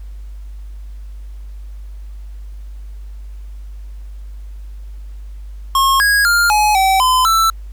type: tone with pitch steps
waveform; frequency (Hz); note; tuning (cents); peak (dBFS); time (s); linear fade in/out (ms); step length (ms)
square; 1080 / 1650 / 1403 / 844 / 768 / 1020 / 1328; C#6 / G#6 / F6 / G#5 / G5 / C6 / E6; -45 / -12 / +8 / +28 / -36 / -44 / +12; -11; 5.75-7.5; 2; 250
effects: added 50 Hz sine -28 dBFS peak until 7.72 s + pink hiss -55 dBFS RMS until 7.72 s